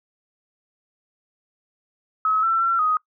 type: tone with pitch steps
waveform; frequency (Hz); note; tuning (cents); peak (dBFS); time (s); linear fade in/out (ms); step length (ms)
sine; 1283 / 1341 / 1356 / 1252; E6 / E6 / E6 / D#6; -47 / +29 / +49 / +10; -17; 2.25-2.97; 2; 180
effects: noise-tail reverb RT60 0.1 s tail -23 dB re dry